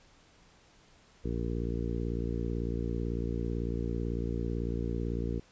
harmonic tone, 58 Hz, A#1, 8 cents flat, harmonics 1 / 2 / 3 / 4 / 5 / 6 / 7 / 8, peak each -34 / -37 / -39 / -40 / -41 / -42 / -42 / -43 dBFS, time 1.24-5.4 s, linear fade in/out 10 ms, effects pink hiss -61 dBFS RMS until 5.51 s + resampled to 16000 Hz

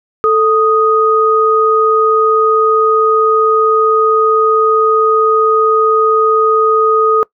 sine tone pair together, 440 / 1244.5 Hz, A4 / D#6, 0 / 0 cents, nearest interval octave + tritone, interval 1800 cents, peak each -10 dBFS, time 0.24-7.23 s, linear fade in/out 0 ms, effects noise-tail reverb RT60 0.1 s tail -23 dB re dry

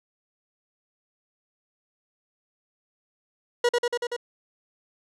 40% pulse tone with echo, 481.6 Hz, B4, 44 cents flat, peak -17 dBFS, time 3.64-3.69 s, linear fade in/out 5 ms, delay 95 ms, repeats 5, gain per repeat -2 dB, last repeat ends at 4.165 s, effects low-pass 7000 Hz 12 dB/octave

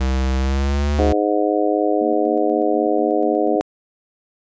square tone with pitch glide, 65.41 to 73.42 Hz, C2 to D2, 0 to 0 cents, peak -17 dBFS, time 0-1.13 s, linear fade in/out 10 ms, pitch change +200 cents, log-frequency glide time 0.38-0.95 s
harmonic tone, 103.83 Hz, G#2, in tune, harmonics 3 / 4 / 5 / 6 / 7, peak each -20 / -21 / -22 / -23 / -23 dBFS, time 0.99-3.61 s, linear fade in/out 0 ms
sine tone with tremolo, 233.1 Hz, A#3, in tune, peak -26 dBFS, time 2.01-3.56 s, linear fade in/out 5 ms, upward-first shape square, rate 4.1 Hz, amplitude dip 45%
effects resampled to 16000 Hz

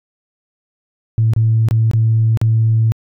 sine tone with dropouts, 112 Hz, A2, 31 cents sharp, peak -9 dBFS, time 1.18-2.92 s, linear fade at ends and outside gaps 0 ms, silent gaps 1.335-1.363 / 1.686-1.71 / 1.913-1.935 / 2.373-2.415 s, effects tanh soft clip ceiling -5 dBFS

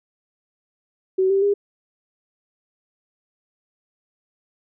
sine tone with pitch steps, 377.6 / 390.9 / 404.7 Hz, F#4 / G4 / G#4, +35 / -5 / -45 cents, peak -15 dBFS, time 1.18-1.54 s, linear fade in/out 10 ms, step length 120 ms, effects none

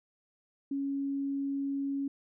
sine tone, 277.2 Hz, C#4, in tune, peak -30 dBFS, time 0.71-2.08 s, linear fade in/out 5 ms, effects none

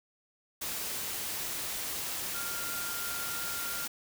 sine tone in noise, 1398 Hz, F6, 1 cent sharp, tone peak -40 dBFS, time 2.34-3.86 s, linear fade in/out 10 ms, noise white, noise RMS -36 dBFS, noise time 0.61-3.88 s, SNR -7 dB, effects none

